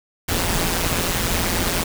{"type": "noise with amplitude modulation", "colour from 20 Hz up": "pink", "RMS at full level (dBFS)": -18, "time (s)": [0.28, 1.84], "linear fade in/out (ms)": 10, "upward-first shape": "sine", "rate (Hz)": 173, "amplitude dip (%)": 75, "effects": []}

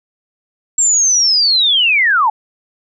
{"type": "linear sweep", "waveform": "sine", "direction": "down", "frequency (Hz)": [7540, 812], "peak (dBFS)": -9, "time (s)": [0.78, 2.3], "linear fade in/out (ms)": 5, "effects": []}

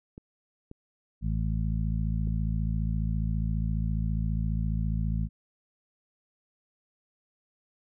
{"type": "clicks", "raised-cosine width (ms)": 3, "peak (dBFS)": -30, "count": 3, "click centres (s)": [0.179, 0.714, 2.274]}
{"type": "harmonic tone", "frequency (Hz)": 54.7, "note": "A1", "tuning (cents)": -9, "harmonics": [1, 2, 3, 4], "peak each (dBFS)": [-28, -32, -32, -37], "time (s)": [1.21, 5.29], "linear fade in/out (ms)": 50}
{"effects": []}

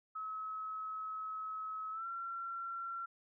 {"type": "tone with pitch glide", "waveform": "sine", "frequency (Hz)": [1286, 1362.5], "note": ["E6", "F6"], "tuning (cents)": [-43, -43], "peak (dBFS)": -39, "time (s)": [0.15, 3.06], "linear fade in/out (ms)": 10, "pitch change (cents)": 100, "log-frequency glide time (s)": [1.91, 2.06], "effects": []}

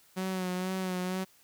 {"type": "tone with vibrato", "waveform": "sawtooth", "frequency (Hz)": 185, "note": "F#3", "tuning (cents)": 0, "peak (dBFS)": -27, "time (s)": [0.16, 1.25], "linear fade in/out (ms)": 20, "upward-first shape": "sine", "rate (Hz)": 2.1, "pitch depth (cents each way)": 34, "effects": ["white hiss -62 dBFS RMS until 1.43 s"]}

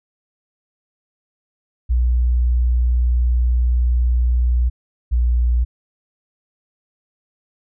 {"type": "tone pair in turn", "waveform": "sine", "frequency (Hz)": [60.7, 59.97], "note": ["B1", "A#1"], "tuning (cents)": [-29, 50], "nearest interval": "unison", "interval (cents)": 21, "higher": "first", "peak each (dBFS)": -13, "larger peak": "neither", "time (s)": [[1.89, 4.7], [5.11, 5.65]], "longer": "first", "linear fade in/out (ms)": 20, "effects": []}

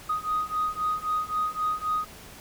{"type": "beating tone pair", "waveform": "sine", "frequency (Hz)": [1245, 1248.8], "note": ["D#6", "D#6"], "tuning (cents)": [1, 6], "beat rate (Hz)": 3.8, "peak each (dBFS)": [-28, -27], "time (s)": [0.09, 2.05], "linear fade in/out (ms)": 10, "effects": ["tanh soft clip ceiling -19 dBFS", "pink hiss -46 dBFS RMS until 2.4 s"]}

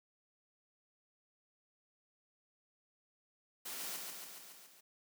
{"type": "noise with echo", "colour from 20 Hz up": "white", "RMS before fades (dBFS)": -44, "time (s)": [3.65, 3.97], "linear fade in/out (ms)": 10, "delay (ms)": 140, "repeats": 6, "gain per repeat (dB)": -3, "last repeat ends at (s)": 4.81, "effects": ["high-pass 200 Hz 12 dB/octave"]}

